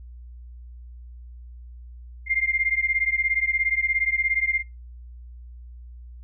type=beating tone pair; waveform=sine; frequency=2100 / 2117 Hz; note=C7 / C7; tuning=+6 / +20 cents; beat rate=17 Hz; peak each=-24 dBFS; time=2.26-4.63 s; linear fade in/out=50 ms; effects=noise-tail reverb RT60 0.2 s tail -18 dB re dry + added 60 Hz sine -39 dBFS peak until 6.23 s